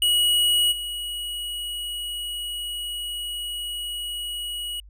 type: tone with level steps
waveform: square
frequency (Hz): 2912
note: F#7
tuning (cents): -28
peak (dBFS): -18 / -29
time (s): 0.02-4.8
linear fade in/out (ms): 2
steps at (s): 0.71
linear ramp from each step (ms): 20
effects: added 50 Hz sine -44 dBFS peak until 4.89 s